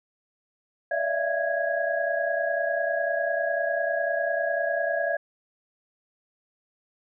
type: tone cluster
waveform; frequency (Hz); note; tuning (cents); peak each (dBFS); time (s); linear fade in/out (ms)
sine; 576 / 652 / 682 / 1656; D5 / E5 / F5 / G#6; -34 / -19 / -41 / -5; -29; 0.91-5.17; 5
effects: none